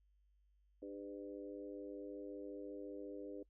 harmonic tone with a mistuned harmonic, 99.8 Hz, G2, 32 cents sharp, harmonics 3 / 4 / 5 / 6, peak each -49 / -51 / -51 / -58 dBFS, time 0.82-3.43 s, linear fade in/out 5 ms, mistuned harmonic 5, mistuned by +19 cents, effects noise-tail reverb RT60 0.1 s tail -26 dB re dry + added 50 Hz sine -70 dBFS peak until 3.49 s

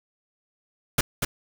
pink noise with echo, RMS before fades -20 dBFS, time 0.98-1.01 s, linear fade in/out 5 ms, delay 240 ms, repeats 1, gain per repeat -5 dB, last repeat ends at 1.25 s, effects none

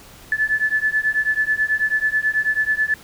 sine beating tone pair, 1732 / 1741.2 Hz, A6 / A6, -28 / -19 cents, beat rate 9.2 Hz, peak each -20 dBFS, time 0.32-2.94 s, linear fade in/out 2 ms, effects pink hiss -44 dBFS RMS until 3.03 s

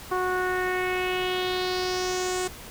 sawtooth tone with low-pass filter sweep, 366.9 Hz, F#4, 15 cents flat, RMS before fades -27 dBFS, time 0.11-2.48 s, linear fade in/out 10 ms, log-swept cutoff 1200 to 8300 Hz, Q 3.3, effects pink hiss -42 dBFS RMS until 2.7 s

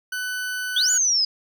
40% pulse tone, 1500 Hz, F#6, 23 cents sharp, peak -25 dBFS, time 0.12-0.98 s, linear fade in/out 5 ms
sine exponential two-way sweep, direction up then down, 3136 to 7040 to 4944 Hz, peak -17 dBFS, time 0.76-1.25 s, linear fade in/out 5 ms, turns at 0.91 s
effects none

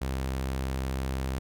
sawtooth tone, 66 Hz, C2, 16 cents sharp, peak -25 dBFS, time 0.01-1.39 s, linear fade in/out 10 ms, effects none

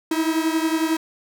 45% pulse beating tone pair, 317.6 / 328.6 Hz, D#4 / E4, +36 / -5 cents, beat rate 11 Hz, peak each -21 / -24 dBFS, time 0.11-0.97 s, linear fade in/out 5 ms, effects none

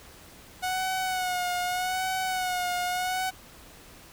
sawtooth tone with vibrato, 734 Hz, F#5, 14 cents flat, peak -23 dBFS, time 0.62-3.31 s, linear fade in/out 20 ms, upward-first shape sine, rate 0.82 Hz, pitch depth 44 cents each way, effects pink hiss -50 dBFS RMS until 4.12 s

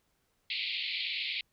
pink band-pass noise, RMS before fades -35 dBFS, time 0.5-1.41 s, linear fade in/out 2 ms, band 2100 to 4500 Hz, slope 96 dB/octave, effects pink hiss -75 dBFS RMS until 1.52 s

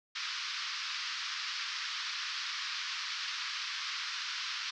white band-pass noise, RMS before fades -38 dBFS, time 0.15-4.71 s, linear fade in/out 10 ms, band 1100 to 5400 Hz, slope 48 dB/octave, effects none

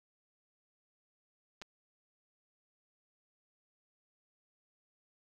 clicks, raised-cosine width 0.2 ms, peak -29 dBFS, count 2, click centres 1.616 / 1.621 s, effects none

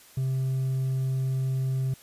sine tone with hard clipping, 131.8 Hz, C3, 13 cents sharp, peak -25 dBFS, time 0.17-1.94 s, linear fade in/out 5 ms, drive 2 dB, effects white hiss -53 dBFS RMS until 2.02 s + resampled to 32000 Hz

